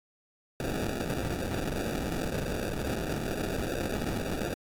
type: noise with sample-and-hold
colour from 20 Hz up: violet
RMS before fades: -32 dBFS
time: 0.6-4.54 s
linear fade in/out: 2 ms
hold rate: 1050 Hz
effects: AAC 64 kbps